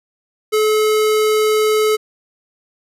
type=tone; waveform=square; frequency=430 Hz; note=A4; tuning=40 cents flat; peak=-13 dBFS; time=0.52-1.97 s; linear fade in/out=20 ms; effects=resampled to 32000 Hz

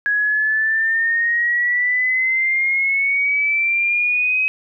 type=exponential sweep; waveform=sine; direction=up; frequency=1661.2 to 2542 Hz; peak=-15 dBFS; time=0.06-4.48 s; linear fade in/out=0 ms; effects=none

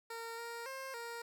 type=tone with pitch steps; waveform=15% pulse; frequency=459.8 / 467 / 532 / 467.9 Hz; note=A#4 / A#4 / C5 / A#4; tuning=-24 / +3 / +29 / +6 cents; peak=-36 dBFS; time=0.1-1.22 s; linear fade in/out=5 ms; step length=280 ms; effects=none

